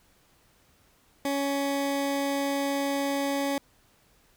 20% pulse tone, 279.2 Hz, C#4, 13 cents sharp, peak -21 dBFS, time 1.25-3.58 s, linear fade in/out 2 ms, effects pink hiss -63 dBFS RMS until 4.36 s

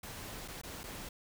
pink noise with dropouts, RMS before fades -45 dBFS, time 0.03-1.09 s, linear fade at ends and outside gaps 5 ms, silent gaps 0.479-0.482 / 0.616-0.634 / 0.834-0.838 s, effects none

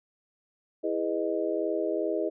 sine chord, E major seventh, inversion none, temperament just, 329.6 / 412 / 494.4 / 618.1 Hz, E4 / G#4 / B4 / D#5, 0 / -14 / +2 / -12 cents, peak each -31 / -31 / -34 / -31 dBFS, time 0.83-2.3 s, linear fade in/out 20 ms, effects none

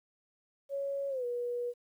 sine tone with pitch glide, 556 to 484 Hz, C#5 to B4, +5 to -35 cents, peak -32 dBFS, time 0.69-1.74 s, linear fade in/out 50 ms, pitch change -240 cents, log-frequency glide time 1.09-1.25 s, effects 11-bit

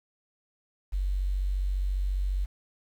sine tone with quantisation, 47.33 Hz, F#1, 40 cents sharp, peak -25 dBFS, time 0.92-2.46 s, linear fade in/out 20 ms, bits 9, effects none

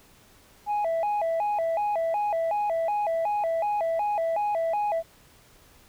sine tone with vibrato, 740 Hz, F#5, in tune, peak -21 dBFS, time 0.66-5.03 s, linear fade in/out 50 ms, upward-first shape square, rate 2.7 Hz, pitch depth 200 cents each way, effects tanh soft clip ceiling -22 dBFS + pink hiss -56 dBFS RMS until 5.88 s

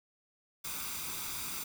white noise with comb filter, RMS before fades -39 dBFS, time 0.64-1.64 s, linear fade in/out 10 ms, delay 0.83 ms, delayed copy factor +0.6, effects none

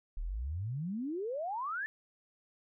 sine exponential sweep, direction up, 34.65 to 1797 Hz, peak -34 dBFS, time 0.17-1.86 s, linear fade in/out 0 ms, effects none

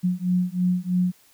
sine beating tone pair, 179 / 182.1 Hz, F3 / F#3, +43 / -27 cents, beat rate 3.1 Hz, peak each -23 dBFS, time 0.03-1.12 s, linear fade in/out 20 ms, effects white hiss -57 dBFS RMS until 1.33 s

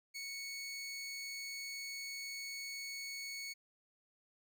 20% pulse tone, 2217 Hz, C#7, in tune, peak -37 dBFS, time 0.14-3.54 s, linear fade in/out 20 ms, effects none

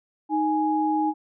sine tone pair together, 311.1 / 832.3 Hz, D#4 / G#5, 0 / +4 cents, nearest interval octave + perfect fourth, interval 1704 cents, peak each -23 dBFS, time 0.29-1.14 s, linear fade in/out 50 ms, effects none

